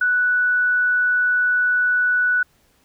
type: tone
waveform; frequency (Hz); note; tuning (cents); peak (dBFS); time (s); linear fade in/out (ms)
sine; 1480; F#6; 0; -15; 0.01-2.43; 5
effects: pink hiss -60 dBFS RMS until 2.84 s